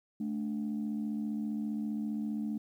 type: tone pair together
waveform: sine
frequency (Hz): 216.7 / 291.8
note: A3 / D4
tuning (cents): -26 / -11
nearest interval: perfect fourth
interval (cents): 515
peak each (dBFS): -32 / -37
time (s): 0.2-2.58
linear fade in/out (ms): 5
effects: tanh soft clip ceiling -27 dBFS + 11-bit